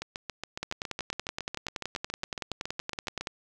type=two click trains; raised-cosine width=0.2 ms; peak=-17 / -15 dBFS; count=24 / 29; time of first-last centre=0.02-3.21 / 0.63-3.272 s; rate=7.21 / 10.6 Hz; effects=none